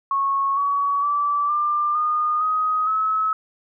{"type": "tone with pitch steps", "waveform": "sine", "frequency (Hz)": [1100, 1129.6, 1160, 1191.3, 1223.3, 1256.3, 1290.1], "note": ["C#6", "C#6", "D6", "D6", "D#6", "D#6", "E6"], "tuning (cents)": [-14, 32, -22, 24, -30, 16, -38], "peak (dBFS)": -18, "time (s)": [0.11, 3.33], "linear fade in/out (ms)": 2, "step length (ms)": 460, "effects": []}